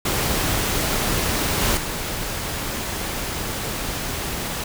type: noise with level steps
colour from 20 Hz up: pink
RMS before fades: -22 / -20 / -27 dBFS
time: 0.05-4.64 s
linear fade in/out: 5 ms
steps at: 1.61 / 1.77 s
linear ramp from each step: 2 ms
effects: none